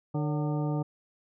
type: harmonic tone with a mistuned harmonic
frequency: 150 Hz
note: D3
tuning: 37 cents sharp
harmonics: 1 / 2 / 3 / 4 / 5 / 6 / 8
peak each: -28 / -33 / -39 / -40 / -41 / -43 / -47 dBFS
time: 0.14-0.83 s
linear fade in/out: 10 ms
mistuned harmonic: 4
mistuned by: -99 cents
effects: none